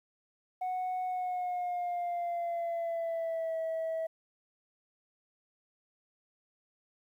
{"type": "tone with pitch glide", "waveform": "sine", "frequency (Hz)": [737, 649.1], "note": ["F#5", "E5"], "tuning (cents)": [-7, -27], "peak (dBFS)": -29, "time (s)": [0.61, 4.07], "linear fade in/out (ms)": 10, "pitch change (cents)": -220, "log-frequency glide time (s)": [1.05, 3.57], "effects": ["tanh soft clip ceiling -30 dBFS", "11-bit"]}